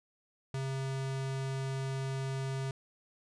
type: tone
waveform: square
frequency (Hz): 134.2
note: C3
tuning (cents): +44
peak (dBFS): -34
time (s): 0.54-2.71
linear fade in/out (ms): 2
effects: resampled to 22050 Hz